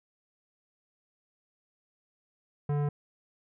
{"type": "tone with tanh clipping", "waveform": "sine", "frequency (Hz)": 145.6, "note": "D3", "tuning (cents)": -15, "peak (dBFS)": -28, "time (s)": [2.69, 2.89], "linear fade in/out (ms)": 5, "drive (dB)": 16, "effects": []}